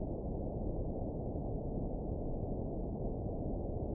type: low-pass noise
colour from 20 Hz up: pink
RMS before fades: -38 dBFS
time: 0-3.94 s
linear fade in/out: 5 ms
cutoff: 710 Hz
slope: 48 dB/octave
effects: none